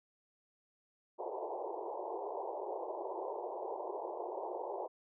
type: band-pass noise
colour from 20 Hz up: pink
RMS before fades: -41 dBFS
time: 1.18-4.88 s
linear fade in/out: 20 ms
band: 350 to 990 Hz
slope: 96 dB/octave
effects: none